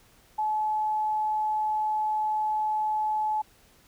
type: tone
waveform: sine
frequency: 858 Hz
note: A5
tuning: 44 cents flat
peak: -24 dBFS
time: 0.38-3.42 s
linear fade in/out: 10 ms
effects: pink hiss -59 dBFS RMS until 3.87 s